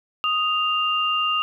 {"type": "tone pair together", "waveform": "sine", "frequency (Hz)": [1244.6, 2794], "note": ["D#6", "F7"], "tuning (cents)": [0, 0], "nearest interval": "octave + major second", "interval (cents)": 1400, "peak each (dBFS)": -22, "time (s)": [0.24, 1.42], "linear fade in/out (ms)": 0, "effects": []}